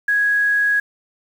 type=tone with quantisation; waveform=sine; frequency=1661.2 Hz; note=G#6; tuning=in tune; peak=-14 dBFS; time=0.08-0.8 s; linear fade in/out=5 ms; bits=7; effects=none